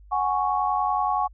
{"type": "chord", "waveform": "sine", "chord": "F# suspended second", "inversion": "none", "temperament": "equal", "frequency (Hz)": [740, 830.6, 1108.7], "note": ["F#5", "G#5", "C#6"], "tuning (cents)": [0, 0, 0], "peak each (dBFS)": [-26, -25, -25], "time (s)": [0.11, 1.28], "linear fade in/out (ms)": 20, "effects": ["added 50 Hz sine -46 dBFS peak until 1.33 s"]}